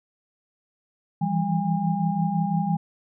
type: tone cluster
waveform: sine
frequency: 162.4 / 168.3 / 199.7 / 811 Hz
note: E3 / E3 / G3 / G#5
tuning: -26 / +36 / +32 / -41 cents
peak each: -29 / -25 / -26 / -28 dBFS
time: 1.21-2.77 s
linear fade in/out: 10 ms
effects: none